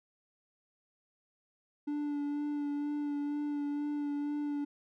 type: tone with vibrato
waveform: triangle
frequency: 291.3 Hz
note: D4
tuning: 14 cents flat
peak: -30 dBFS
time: 1.87-4.65 s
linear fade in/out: 10 ms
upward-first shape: sine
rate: 2.1 Hz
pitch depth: 18 cents each way
effects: none